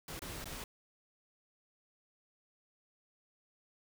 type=noise with dropouts; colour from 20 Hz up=pink; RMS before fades=-44 dBFS; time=0.08-0.64 s; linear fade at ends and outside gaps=2 ms; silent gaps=0.193-0.219 / 0.443-0.456 s; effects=none